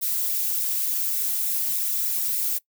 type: noise with flanger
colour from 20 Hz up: violet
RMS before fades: -25 dBFS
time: 0.01-2.59 s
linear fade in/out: 20 ms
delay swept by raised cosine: 0.64 to 3.54 ms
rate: 3.4 Hz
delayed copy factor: -0.75
effects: noise-tail reverb RT60 0.1 s tail -21 dB re dry